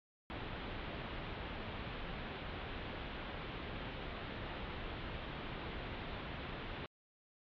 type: low-pass noise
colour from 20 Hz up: pink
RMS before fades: -44 dBFS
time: 0.3-6.86 s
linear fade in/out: 0 ms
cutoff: 3700 Hz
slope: 48 dB/octave
effects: MP3 64 kbps